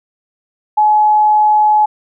sine tone, 849 Hz, G#5, 38 cents sharp, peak -7 dBFS, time 0.77-1.86 s, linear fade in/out 10 ms, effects none

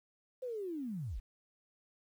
sine linear sweep, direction down, 523.3 to 32.1 Hz, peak -37 dBFS, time 0.42-1.2 s, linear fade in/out 10 ms, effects 11-bit

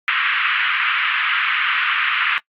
pink band-pass noise, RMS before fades -19 dBFS, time 0.08-2.38 s, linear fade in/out 0 ms, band 1200 to 3000 Hz, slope 48 dB/octave, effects noise-tail reverb RT60 0.1 s tail -23 dB re dry + AAC 64 kbps

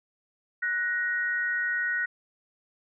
sine tone pair together, 1477 / 1882.4 Hz, F#6 / A#6, -3 / +16 cents, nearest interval major third, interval 419 cents, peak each -28 dBFS, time 0.62-2.06 s, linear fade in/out 10 ms, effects none

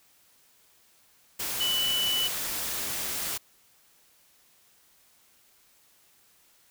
sine tone in noise, 2976 Hz, F#7, 9 cents sharp, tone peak -25 dBFS, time 1.6-2.28 s, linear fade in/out 10 ms, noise white, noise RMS -32 dBFS, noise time 1.39-3.38 s, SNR +4 dB, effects white hiss -62 dBFS RMS until 6.7 s

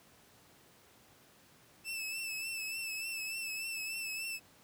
sawtooth tone with vibrato, 2636 Hz, E7, 1 cent flat, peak -34 dBFS, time 1.84-4.4 s, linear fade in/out 50 ms, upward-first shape triangle, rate 3.4 Hz, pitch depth 52 cents each way, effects pink hiss -62 dBFS RMS until 4.63 s + high-pass 100 Hz 12 dB/octave

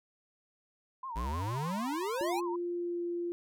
sine tone with vibrato, 987.8 Hz, B5, in tune, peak -37 dBFS, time 1.03-2.56 s, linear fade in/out 5 ms, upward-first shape sine, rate 6.6 Hz, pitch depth 150 cents each way
square exponential sweep, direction up, 51.91 to 873 Hz, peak -34 dBFS, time 1.15-2.41 s, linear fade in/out 20 ms
sine tone with pitch glide, 348.9 to 346.3 Hz, F4 to F4, -2 to -15 cents, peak -32 dBFS, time 2.21-3.32 s, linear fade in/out 0 ms, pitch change -13 cents, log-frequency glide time 2.75-3.03 s
effects none

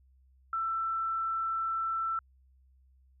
sine tone, 1334 Hz, E6, 20 cents sharp, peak -29 dBFS, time 0.53-2.19 s, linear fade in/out 2 ms, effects added 65 Hz sine -60 dBFS peak until 3.2 s

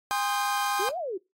45% pulse chord, Ab major seventh, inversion none, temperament equal with one note detuned, 812.1 / 1046.5 / 1244.5 / 1568 Hz, Ab5 / C6 / Eb6 / G6, -39 / 0 / 0 / 0 cents, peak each -28 / -31 / -34 / -34 dBFS, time 0.11-0.89 s, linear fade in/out 0 ms
sine exponential two-way sweep, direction up then down, 349.2 to 753 to 349.2 Hz, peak -29 dBFS, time 0.79-1.18 s, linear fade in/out 10 ms, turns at 0.98 s
effects noise-tail reverb RT60 0.2 s tail -20 dB re dry + AAC 48 kbps

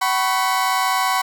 35% pulse chord, F# suspended fourth, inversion none, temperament equal with one note detuned, 757.3 / 987.8 / 1108.7 Hz, F#5 / B5 / C#6, +40 / 0 / 0 cents, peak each -20 dBFS, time 0.01-1.22 s, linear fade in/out 10 ms, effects none

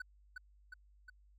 triangle tone with echo, 1498 Hz, F#6, 21 cents sharp, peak -38 dBFS, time 0-0.02 s, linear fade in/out 5 ms, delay 360 ms, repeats 3, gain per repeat -3 dB, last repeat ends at 1.1 s, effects added 50 Hz sine -62 dBFS peak until 1.38 s

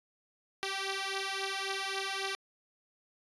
5% pulse beating tone pair, 387.1 / 390.8 Hz, G4 / G4, -22 / -5 cents, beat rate 3.7 Hz, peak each -25 dBFS, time 0.63-2.35 s, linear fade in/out 0 ms, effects resampled to 22050 Hz

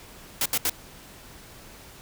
white noise bursts, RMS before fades -24 dBFS, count 3, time 0.41-0.697 s, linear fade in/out 2 ms, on 47 ms, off 73 ms, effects pink hiss -47 dBFS RMS until 2.01 s

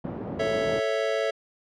pink band-pass noise, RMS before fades -34 dBFS, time 0.04-0.8 s, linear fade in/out 5 ms, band 140 to 560 Hz, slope 12 dB/octave
square chord, A major, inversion none, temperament equal, 440 / 554.4 / 659.3 Hz, A4 / C#5 / E5, 0 / 0 / 0 cents, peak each -29 dBFS, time 0.39-1.31 s, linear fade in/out 10 ms
effects low-pass 4000 Hz 12 dB/octave

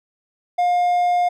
triangle tone, 710 Hz, F5, 28 cents sharp, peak -13 dBFS, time 0.58-1.29 s, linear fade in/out 10 ms, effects none

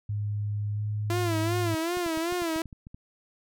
sine tone with pitch glide, 103.83 to 105.34 Hz, G#2 to G#2, 0 to +25 cents, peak -27 dBFS, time 0.09-1.75 s, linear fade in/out 5 ms, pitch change +25 cents, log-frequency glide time 0.74-0.8 s
sawtooth tone with vibrato, 338.2 Hz, E4, 44 cents sharp, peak -23 dBFS, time 1.1-2.62 s, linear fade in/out 2 ms, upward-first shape sine, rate 2.6 Hz, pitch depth 100 cents each way
clicks, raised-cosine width 5 ms, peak -31 dBFS, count 10, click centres 1.971 / 2.063 / 2.174 / 2.324 / 2.42 / 2.561 / 2.657 / 2.728 / 2.869 / 2.945 s
effects none

